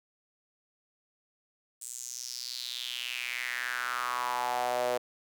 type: tone with high-pass filter sweep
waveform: sawtooth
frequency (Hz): 123.47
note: B2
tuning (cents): 0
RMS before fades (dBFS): -34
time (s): 1.81-4.98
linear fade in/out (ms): 10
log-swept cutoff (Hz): 8200 to 540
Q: 4.7
effects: none